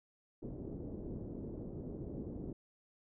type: low-pass noise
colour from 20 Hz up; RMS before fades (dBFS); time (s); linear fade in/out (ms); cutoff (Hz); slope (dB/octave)
white; -44; 0.42-2.53; 5; 390; 24
effects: none